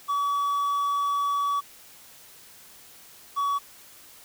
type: tone pair in turn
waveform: triangle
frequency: 1139 / 1131.1 Hz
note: C#6 / C#6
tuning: +47 / +35 cents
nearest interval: unison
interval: 12 cents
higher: first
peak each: -21 dBFS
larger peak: neither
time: 0.08-1.61 / 3.36-3.59 s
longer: first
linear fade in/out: 20 ms
effects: white hiss -50 dBFS RMS until 4.24 s